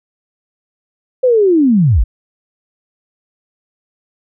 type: linear sweep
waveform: sine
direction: down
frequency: 525 to 36.71 Hz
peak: -7 dBFS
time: 1.23-2.04 s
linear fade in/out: 10 ms
effects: none